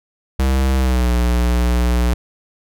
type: tone with pitch glide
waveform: square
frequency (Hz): 66 to 60.17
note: C2 to B1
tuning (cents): +16 to -44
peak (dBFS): -14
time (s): 0.39-2.14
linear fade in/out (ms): 5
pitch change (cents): -160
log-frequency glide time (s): 0.76-1.12
effects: none